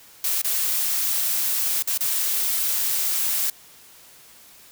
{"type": "noise with dropouts", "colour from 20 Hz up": "blue", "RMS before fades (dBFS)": -23, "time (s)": [0.24, 3.5], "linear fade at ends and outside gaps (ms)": 2, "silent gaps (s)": [[0.417, 0.445], [1.824, 1.874], [1.976, 2.007]], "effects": ["white hiss -49 dBFS RMS until 4.71 s"]}